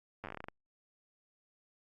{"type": "slowing click train", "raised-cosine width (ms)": 0.5, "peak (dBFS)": -27, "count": 12, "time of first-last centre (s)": [0.24, 0.485], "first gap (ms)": 9, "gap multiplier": 1.17, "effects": ["Opus 48 kbps"]}